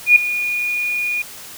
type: tone with ADSR envelope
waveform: sine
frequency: 2442 Hz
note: D#7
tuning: 33 cents flat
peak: -3 dBFS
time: 0.06-1.22 s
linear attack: 100 ms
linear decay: 4 ms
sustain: -15 dB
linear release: 3 ms
effects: white hiss -36 dBFS RMS until 1.57 s